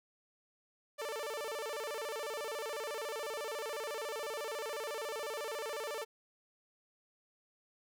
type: tone with vibrato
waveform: sawtooth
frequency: 512 Hz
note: C5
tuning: 38 cents flat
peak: -34 dBFS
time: 0.98-6.05 s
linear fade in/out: 20 ms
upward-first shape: square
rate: 14 Hz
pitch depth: 240 cents each way
effects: none